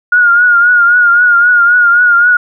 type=tone with vibrato; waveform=sine; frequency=1430 Hz; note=F6; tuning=41 cents sharp; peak=-4 dBFS; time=0.12-2.37 s; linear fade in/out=5 ms; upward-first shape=triangle; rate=3.8 Hz; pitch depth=60 cents each way; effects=none